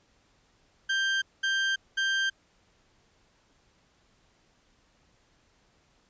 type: tone bursts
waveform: 30% pulse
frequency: 1575 Hz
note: G6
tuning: 8 cents sharp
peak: -22 dBFS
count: 3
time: 0.89-2.3 s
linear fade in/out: 10 ms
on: 330 ms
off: 210 ms
effects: pink hiss -66 dBFS RMS until 6.09 s + resampled to 16000 Hz